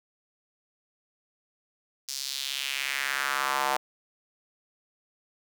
square tone with high-pass filter sweep, 68.3 Hz, C#2, 25 cents flat, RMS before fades -30 dBFS, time 2.08-3.77 s, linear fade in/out 5 ms, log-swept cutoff 5400 to 800 Hz, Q 2.3, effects none

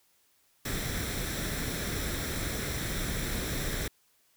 pink noise with comb filter, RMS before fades -33 dBFS, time 0.65-3.88 s, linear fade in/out 5 ms, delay 0.53 ms, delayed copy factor +0.55, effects white hiss -68 dBFS RMS until 4.36 s

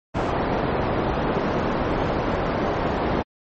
white low-pass noise, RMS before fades -23 dBFS, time 0.14-3.23 s, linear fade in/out 20 ms, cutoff 730 Hz, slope 12 dB/octave, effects MP3 32 kbps

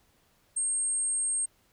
sine tone, 8520 Hz, C9, 30 cents sharp, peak -26 dBFS, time 0.56-1.46 s, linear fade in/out 10 ms, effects pink hiss -67 dBFS RMS until 1.72 s

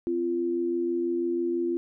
sine tone pair together, 257.8 / 343.9 Hz, C4 / F4, -26 / -27 cents, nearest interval perfect fourth, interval 499 cents, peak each -32 / -25 dBFS, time 0.07-1.77 s, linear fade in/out 0 ms, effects none

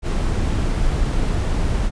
brown noise, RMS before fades -19 dBFS, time 0.02-1.91 s, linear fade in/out 50 ms, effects resampled to 22050 Hz

